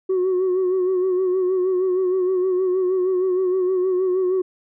sine tone with vibrato, 370 Hz, F#4, in tune, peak -15 dBFS, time 0.09-4.42 s, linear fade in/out 10 ms, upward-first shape sine, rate 6.4 Hz, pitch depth 46 cents each way, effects tanh soft clip ceiling -15 dBFS

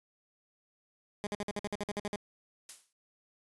15% pulse tone bursts, 206.1 Hz, G#3, 13 cents flat, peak -27 dBFS, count 12, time 1.24-2.16 s, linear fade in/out 0 ms, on 29 ms, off 52 ms
blue noise with exponential decay, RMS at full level -40 dBFS, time 2.69-2.93 s, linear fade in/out 2 ms, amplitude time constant 51 ms
effects resampled to 24000 Hz

